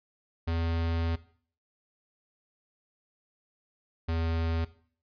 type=tone pair in turn; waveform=square; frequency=83.1 / 82.29 Hz; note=E2 / E2; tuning=+15 / -2 cents; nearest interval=unison; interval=17 cents; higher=first; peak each=-28 dBFS; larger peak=neither; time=0.47-1.16 / 4.08-4.65 s; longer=first; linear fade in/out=10 ms; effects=noise-tail reverb RT60 0.5 s tail -17 dB re dry + resampled to 11025 Hz